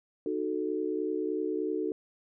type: chord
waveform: sine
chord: D# diminished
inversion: none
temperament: equal with one note detuned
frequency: 306.8 / 370 / 440 Hz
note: D#4 / F#4 / A4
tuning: -24 / 0 / 0 cents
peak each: -33 dBFS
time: 0.26-1.92 s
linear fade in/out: 2 ms
effects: none